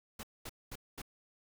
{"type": "noise bursts", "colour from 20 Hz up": "pink", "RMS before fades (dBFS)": -44, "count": 4, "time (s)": [0.19, 1.018], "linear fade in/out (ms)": 5, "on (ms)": 42, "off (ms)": 220, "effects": []}